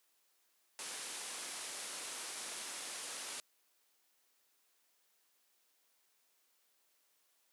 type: low-pass noise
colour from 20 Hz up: white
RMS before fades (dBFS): -45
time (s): 0.79-3.4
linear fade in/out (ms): 0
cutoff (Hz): 11000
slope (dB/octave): 96
effects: white hiss -75 dBFS RMS until 7.52 s + high-pass 300 Hz 12 dB/octave